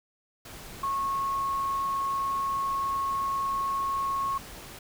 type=tone in noise; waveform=sine; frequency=1095 Hz; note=C#6; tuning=22 cents flat; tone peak=-26 dBFS; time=0.83-4.38 s; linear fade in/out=5 ms; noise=pink; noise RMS=-44 dBFS; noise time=0.45-4.79 s; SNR=+15 dB; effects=none